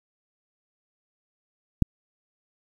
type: click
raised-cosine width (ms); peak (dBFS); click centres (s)
5; -5; 1.823
effects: 7-bit